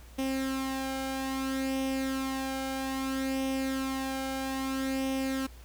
sawtooth tone with flanger, 266.4 Hz, C4, 31 cents sharp, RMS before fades -32 dBFS, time 0.18-5.47 s, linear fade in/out 10 ms, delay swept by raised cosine 0.34 to 1.34 ms, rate 0.61 Hz, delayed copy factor +0.55, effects added 60 Hz sine -47 dBFS peak until 5.64 s + pink hiss -56 dBFS RMS until 5.64 s

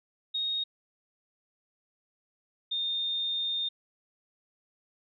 sine tone pair in turn, 3731 / 3644 Hz, A#7 / A#7, +1 / -40 cents, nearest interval unison, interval 41 cents, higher first, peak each -28 dBFS, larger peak neither, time 0.34-0.64 / 2.71-3.69 s, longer second, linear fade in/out 10 ms, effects none

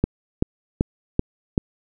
click train, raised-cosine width 3 ms, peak -4 dBFS, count 5, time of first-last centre 0.04-1.578 s, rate 2.6 Hz, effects none

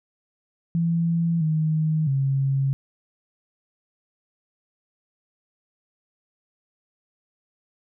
sine tone with pitch steps, 167.6 / 156.6 / 136.3 Hz, E3 / D#3 / C#3, +29 / +11 / -29 cents, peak -19 dBFS, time 0.75-2.73 s, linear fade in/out 0 ms, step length 660 ms, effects none

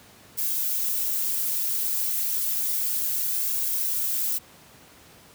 violet noise with flanger, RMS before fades -26 dBFS, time 0.37-4.39 s, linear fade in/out 20 ms, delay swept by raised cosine 1.8 to 4.5 ms, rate 0.31 Hz, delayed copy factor +0.7, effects pink hiss -51 dBFS RMS until 5.34 s + high-pass 80 Hz 12 dB/octave

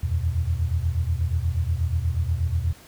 sine tone cluster, 79.8 / 88.1 / 121.7 Hz, D#2 / F2 / B2, +44 / +16 / -25 cents, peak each -24 / -25 / -29 dBFS, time 0.03-2.73 s, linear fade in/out 5 ms, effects pink hiss -49 dBFS RMS until 2.87 s

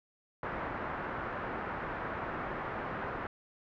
white low-pass noise, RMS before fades -38 dBFS, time 0.43-3.27 s, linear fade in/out 2 ms, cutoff 1600 Hz, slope 24 dB/octave, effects none

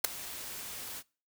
white noise with ADSR envelope, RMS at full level -22 dBFS, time 0.04-1.03 s, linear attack 8 ms, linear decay 5 ms, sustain -20 dB, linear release 45 ms, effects noise-tail reverb RT60 0.4 s tail -25 dB re dry

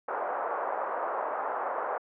pink band-pass noise, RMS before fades -32 dBFS, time 0.08-1.98 s, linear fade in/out 5 ms, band 540 to 1300 Hz, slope 24 dB/octave, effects low-pass 2000 Hz 12 dB/octave

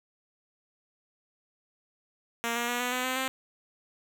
5% pulse tone with pitch steps, 233.1 / 237.7 / 242.4 / 247.2 / 252.2 / 257.2 / 262.3 Hz, A#3 / A#3 / B3 / B3 / B3 / C4 / C4, 0 / +34 / -32 / +2 / +36 / -30 / +4 cents, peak -17 dBFS, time 2.44-3.28 s, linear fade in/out 0 ms, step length 120 ms, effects none

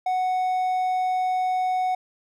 triangle tone, 740 Hz, F#5, in tune, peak -19 dBFS, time 0.06-1.95 s, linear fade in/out 5 ms, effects none

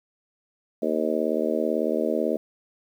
harmonic tone, 78.1 Hz, D#2, 7 cents sharp, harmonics 3 / 4 / 5 / 6 / 7 / 8, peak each -29 / -29 / -29 / -29 / -29 / -29 dBFS, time 0.82-2.37 s, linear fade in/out 5 ms, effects 9-bit

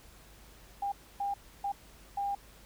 sine tone bursts at uneven times, 802 Hz, G5, 39 cents sharp, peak -30 dBFS, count 4, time 0.82-0.92 / 1.2-1.34 / 1.64-1.72 / 2.17-2.35 s, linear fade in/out 5 ms, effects added 50 Hz sine -58 dBFS peak until 2.65 s + pink hiss -57 dBFS RMS until 2.65 s

